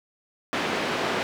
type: band-pass noise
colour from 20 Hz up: pink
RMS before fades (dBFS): -27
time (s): 0.53-1.23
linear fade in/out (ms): 0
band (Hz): 250 to 3200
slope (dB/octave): 12
effects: none